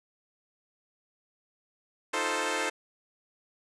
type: chord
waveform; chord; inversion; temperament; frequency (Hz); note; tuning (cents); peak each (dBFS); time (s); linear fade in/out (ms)
10% pulse; F dominant seventh; third; equal; 311.1 / 349.2 / 440 / 523.3; Eb4 / F4 / A4 / C5; 0 / 0 / 0 / 0; -27 / -28 / -24 / -24; 2.13-2.7; 10
effects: resampled to 24000 Hz